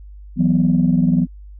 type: chord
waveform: sine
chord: E suspended second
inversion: none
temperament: just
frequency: 164.81 / 185.42 / 247.2 Hz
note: E3 / F#3 / B3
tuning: 0 / +4 / +2 cents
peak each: -16 dBFS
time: 0.36-1.27 s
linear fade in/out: 50 ms
effects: tanh soft clip ceiling -5 dBFS + added 50 Hz sine -35 dBFS peak until 1.59 s